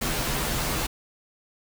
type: noise with comb filter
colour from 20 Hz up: pink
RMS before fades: -27 dBFS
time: 0.01-0.87 s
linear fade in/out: 10 ms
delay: 11 ms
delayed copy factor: -0.6
effects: none